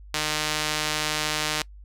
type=tone with band-pass filter; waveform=sawtooth; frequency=152.7 Hz; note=D#3; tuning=32 cents flat; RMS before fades=-27 dBFS; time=0.14-1.62 s; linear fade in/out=2 ms; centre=4500 Hz; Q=0.64; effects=noise-tail reverb RT60 0.1 s tail -23 dB re dry + added 50 Hz sine -42 dBFS peak until 1.84 s